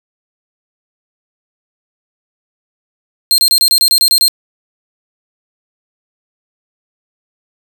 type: tone bursts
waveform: sawtooth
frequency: 4186 Hz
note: C8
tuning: in tune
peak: -4 dBFS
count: 10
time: 3.31-4.281 s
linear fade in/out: 0 ms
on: 71 ms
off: 29 ms
effects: none